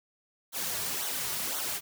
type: noise with flanger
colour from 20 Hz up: white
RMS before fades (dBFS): -33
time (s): 0.52-1.81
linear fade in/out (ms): 50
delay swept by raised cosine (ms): 0.39 to 3.89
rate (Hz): 1.9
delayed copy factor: -0.7
effects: none